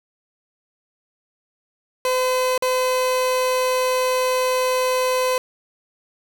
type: tone with dropouts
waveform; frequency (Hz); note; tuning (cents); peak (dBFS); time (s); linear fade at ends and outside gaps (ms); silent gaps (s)
30% pulse; 510; C5; -44; -15; 2.05-5.38; 1; 2.578-2.623
effects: 7-bit